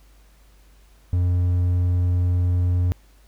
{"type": "tone", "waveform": "triangle", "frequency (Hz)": 89, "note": "F2", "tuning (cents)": 33, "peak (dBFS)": -15, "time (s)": [1.13, 2.92], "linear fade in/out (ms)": 0, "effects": ["added 50 Hz sine -50 dBFS peak until 3.27 s", "pink hiss -59 dBFS RMS until 3.27 s"]}